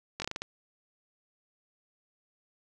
slowing click train, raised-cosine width 0.2 ms, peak -17 dBFS, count 7, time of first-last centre 0.2-0.42 s, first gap 20 ms, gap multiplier 1.24, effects none

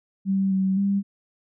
sine tone with pitch steps, 193.7 / 190.7 / 198.5 Hz, G3 / G3 / G3, -20 / -47 / +22 cents, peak -19 dBFS, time 0.25-1.03 s, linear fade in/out 50 ms, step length 260 ms, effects none

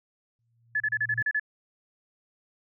sine tone with exponential growth, 116.54 Hz, A#2, in tune, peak -33 dBFS, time 0.39-1.22 s, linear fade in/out 0 ms, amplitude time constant 180 ms
sine tone bursts, 1719 Hz, A6, 41 cents flat, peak -23 dBFS, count 8, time 0.75-1.397 s, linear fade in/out 5 ms, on 52 ms, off 33 ms
effects none

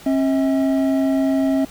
triangle tone pair together, 269.9 / 641.9 Hz, C#4 / E5, -46 / -46 cents, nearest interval octave + minor third, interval 1500 cents, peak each -14 / -21 dBFS, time 0.06-1.65 s, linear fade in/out 5 ms, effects pink hiss -42 dBFS RMS until 1.7 s

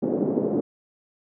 white band-pass noise, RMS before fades -24 dBFS, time 0.02-0.61 s, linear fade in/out 10 ms, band 180 to 440 Hz, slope 24 dB/octave, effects none

